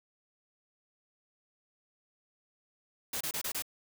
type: noise bursts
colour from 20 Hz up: white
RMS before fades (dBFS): -35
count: 5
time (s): 3.13-3.623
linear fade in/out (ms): 5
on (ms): 77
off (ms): 27
effects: none